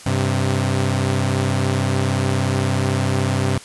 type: tone pair together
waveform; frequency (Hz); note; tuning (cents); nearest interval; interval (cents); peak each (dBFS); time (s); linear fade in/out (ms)
sawtooth; 97.4 / 130.99; G2 / C3; -11 / +2; perfect fourth; 513; -16; 0.06-3.58; 5
effects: white hiss -40 dBFS RMS until 3.64 s + resampled to 24000 Hz